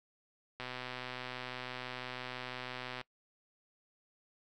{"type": "click train", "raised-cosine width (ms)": 0.3, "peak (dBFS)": -25, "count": 305, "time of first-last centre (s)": [0.6, 3.013], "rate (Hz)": 126, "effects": ["noise-tail reverb RT60 0.1 s tail -22 dB re dry"]}